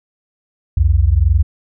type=tone pair together; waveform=sine; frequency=63.7 / 85.73 Hz; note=C2 / F2; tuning=-46 / -32 cents; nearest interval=perfect fourth; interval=514 cents; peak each=-12 dBFS; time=0.77-1.43 s; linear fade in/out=5 ms; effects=none